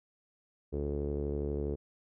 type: tone with low-pass filter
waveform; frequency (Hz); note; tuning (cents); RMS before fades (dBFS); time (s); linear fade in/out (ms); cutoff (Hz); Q
sawtooth; 72.3; D2; -27; -34; 0.72-1.76; 20; 420; 5.2
effects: none